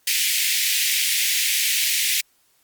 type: high-pass noise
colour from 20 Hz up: pink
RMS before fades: -21 dBFS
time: 0.07-2.21 s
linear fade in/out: 5 ms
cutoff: 2000 Hz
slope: 48 dB/octave
effects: white hiss -62 dBFS RMS until 2.63 s + Opus 48 kbps